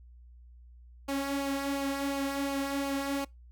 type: tone with flanger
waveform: sawtooth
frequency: 277.2 Hz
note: C#4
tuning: in tune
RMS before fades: -32 dBFS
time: 1.08-3.25 s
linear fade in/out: 10 ms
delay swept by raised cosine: 0.53 to 3.33 ms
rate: 2.8 Hz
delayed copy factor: -0.5
effects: noise-tail reverb RT60 0.2 s tail -24 dB re dry + added 60 Hz sine -50 dBFS peak until 3.51 s